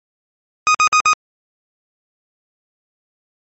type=tone bursts; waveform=30% pulse; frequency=1244.5 Hz; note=D#6; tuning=in tune; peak=-7 dBFS; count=4; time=0.67-1.132 s; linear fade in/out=0 ms; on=75 ms; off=54 ms; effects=MP3 32 kbps